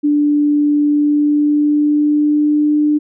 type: tone with pitch glide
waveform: sine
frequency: 293.7 to 298.7 Hz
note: D4 to D4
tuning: 0 to +29 cents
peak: -10 dBFS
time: 0.03-2.99 s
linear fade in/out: 20 ms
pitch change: +29 cents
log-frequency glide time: 0.83-2.76 s
effects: none